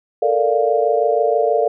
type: chord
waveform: sine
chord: Bb major seventh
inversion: third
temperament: equal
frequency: 440 / 466.2 / 587.3 / 698.5 Hz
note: A4 / Bb4 / D5 / F5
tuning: 0 / 0 / 0 / 0 cents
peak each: -19 dBFS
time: 0.22-1.68 s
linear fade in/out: 5 ms
effects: none